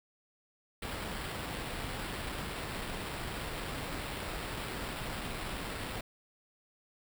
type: noise with sample-and-hold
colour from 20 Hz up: pink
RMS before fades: -39 dBFS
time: 0.82-6.01 s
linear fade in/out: 5 ms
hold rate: 6300 Hz
effects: none